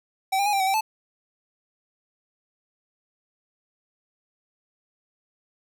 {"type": "tone with pitch steps", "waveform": "square", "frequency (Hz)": [768, 801, 830, 787, 758, 777, 872], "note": ["G5", "G5", "G#5", "G5", "F#5", "G5", "A5"], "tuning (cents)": [-36, 37, -1, 7, 42, -16, -16], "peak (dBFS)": -21, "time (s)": [0.32, 0.81], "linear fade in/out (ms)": 10, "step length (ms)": 70, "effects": []}